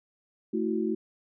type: tone cluster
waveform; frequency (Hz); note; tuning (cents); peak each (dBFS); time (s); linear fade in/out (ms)
sine; 219.5 / 325.8 / 369.3; A3 / E4 / F#4; -4 / -20 / -3; -30; 0.53-0.95; 10
effects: none